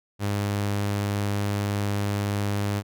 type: tone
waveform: sawtooth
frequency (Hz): 101.7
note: G#2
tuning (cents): -36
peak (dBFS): -20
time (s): 0.19-2.83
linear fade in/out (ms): 50
effects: none